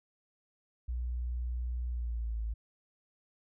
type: tone with pitch glide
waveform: sine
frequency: 60.7 to 55.02 Hz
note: B1 to A1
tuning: -29 to +1 cents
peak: -32 dBFS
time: 0.88-2.54 s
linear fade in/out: 10 ms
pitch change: -170 cents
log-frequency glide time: 1.89-2.4 s
effects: none